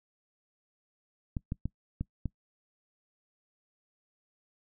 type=clicks; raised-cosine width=5 ms; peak=-20 dBFS; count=5; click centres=1.368 / 1.521 / 1.656 / 2.01 / 2.257 s; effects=noise-tail reverb RT60 0.1 s tail -23 dB re dry